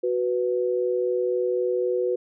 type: tone pair together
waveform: sine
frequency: 370 / 493.9 Hz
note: F#4 / B4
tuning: 0 / 0 cents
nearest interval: perfect fourth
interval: 500 cents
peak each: -24 dBFS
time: 0.03-2.16 s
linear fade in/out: 10 ms
effects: none